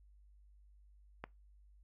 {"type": "click", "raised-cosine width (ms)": 0.5, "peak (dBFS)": -27, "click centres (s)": 1.24, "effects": ["noise-tail reverb RT60 0.2 s tail -22 dB re dry", "added 50 Hz sine -60 dBFS peak until 1.83 s"]}